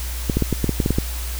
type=clicks; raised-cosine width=3 ms; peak=-5 dBFS; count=10; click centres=0.298 / 0.37 / 0.423 / 0.527 / 0.643 / 0.693 / 0.802 / 0.861 / 0.906 / 0.985 s; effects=added 60 Hz sine -25 dBFS peak until 1.39 s + white hiss -33 dBFS RMS until 1.39 s